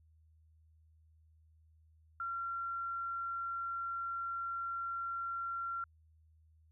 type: tone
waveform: sine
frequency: 1370 Hz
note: F6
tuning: 34 cents flat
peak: -36 dBFS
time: 2.2-5.84 s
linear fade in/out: 2 ms
effects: added 79 Hz sine -63 dBFS peak until 6.71 s